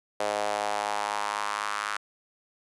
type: tone with high-pass filter sweep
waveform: sawtooth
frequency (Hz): 104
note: G#2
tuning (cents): +3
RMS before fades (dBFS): -30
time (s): 0.2-1.97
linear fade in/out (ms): 5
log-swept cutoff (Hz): 590 to 1300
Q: 2.9
effects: resampled to 24000 Hz